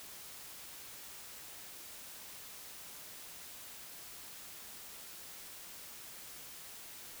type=silence; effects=white hiss -50 dBFS RMS until 7.2 s